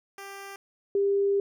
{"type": "tone pair in turn", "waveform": ["10% pulse", "sine"], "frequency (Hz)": [395, 398.7], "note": ["G4", "G4"], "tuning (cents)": [13, 29], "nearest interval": "unison", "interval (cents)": 16, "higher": "second", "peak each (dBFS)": [-31, -21], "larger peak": "second", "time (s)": [[0.18, 0.56], [0.95, 1.4]], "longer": "second", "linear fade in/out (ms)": 2, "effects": []}